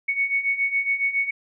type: beating tone pair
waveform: sine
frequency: 2217 / 2224.2 Hz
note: C#7 / C#7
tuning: 0 / +5 cents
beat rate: 7.2 Hz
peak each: -26 / -22 dBFS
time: 0.08-1.31 s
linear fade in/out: 10 ms
effects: none